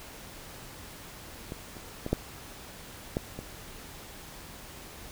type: clicks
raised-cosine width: 2 ms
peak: -22 / -30 / -19 / -11 / -14 / -24 dBFS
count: 6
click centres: 1.521 / 1.768 / 2.064 / 2.13 / 3.169 / 3.39 s
effects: pink hiss -46 dBFS RMS until 5.11 s